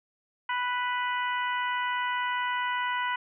harmonic tone, 493.9 Hz, B4, in tune, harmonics 2 / 3 / 4 / 5 / 6, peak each -29 / -33 / -34 / -42 / -39 dBFS, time 0.49-3.16 s, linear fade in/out 5 ms, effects none

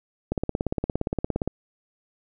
click train, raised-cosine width 2 ms, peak -11 dBFS, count 21, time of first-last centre 0.32-1.476 s, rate 17.3 Hz, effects none

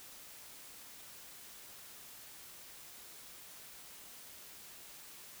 silence, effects white hiss -53 dBFS RMS until 5.4 s

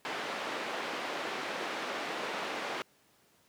pink band-pass noise, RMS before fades -37 dBFS, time 0.05-2.82 s, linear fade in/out 0 ms, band 390 to 3100 Hz, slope 12 dB/octave, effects pink hiss -66 dBFS RMS until 3.48 s + high-pass 150 Hz 12 dB/octave

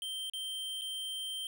square tone with dropouts, 3136 Hz, G7, in tune, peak -37 dBFS, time 0.02-1.47 s, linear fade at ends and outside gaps 1 ms, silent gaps 0.298-0.335 / 0.812-0.818 s, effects none

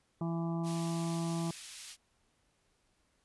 harmonic tone, 166.9 Hz, E3, 22 cents sharp, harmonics 1 / 2 / 4 / 5 / 6 / 7, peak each -33 / -39 / -45 / -47 / -49 / -50 dBFS, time 0.21-1.51 s, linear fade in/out 2 ms
pink high-pass noise, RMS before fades -47 dBFS, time 0.63-1.97 s, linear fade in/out 50 ms, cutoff 3000 Hz, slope 12 dB/octave
effects pink hiss -74 dBFS RMS until 3.24 s + resampled to 24000 Hz

